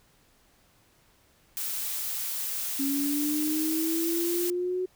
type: noise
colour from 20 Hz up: blue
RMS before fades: -32 dBFS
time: 1.57-4.5 s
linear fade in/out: 0 ms
type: linear sweep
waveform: sine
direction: up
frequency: 273.2 to 370 Hz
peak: -26 dBFS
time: 2.79-4.86 s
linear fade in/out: 10 ms
effects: pink hiss -63 dBFS RMS until 4.95 s